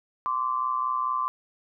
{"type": "tone pair together", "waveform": "sine", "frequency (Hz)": [1037.4, 1162], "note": ["C6", "D6"], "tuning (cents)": [-15, -19], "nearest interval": "major second", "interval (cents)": 196, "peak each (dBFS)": -27, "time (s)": [0.26, 1.28], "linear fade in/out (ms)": 0, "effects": []}